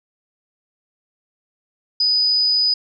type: tone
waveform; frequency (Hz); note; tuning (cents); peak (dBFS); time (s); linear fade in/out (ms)
sine; 4978; D#8; 0; -14; 2-2.74; 5
effects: none